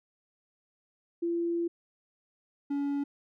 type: tone pair in turn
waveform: sine / triangle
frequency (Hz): 340.4 / 283.2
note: F4 / C#4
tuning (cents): -44 / +37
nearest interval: minor third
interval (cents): 319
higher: first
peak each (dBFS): -27 / -26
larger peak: second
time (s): 1.22-1.68 / 2.7-3.04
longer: first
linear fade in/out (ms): 10
effects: none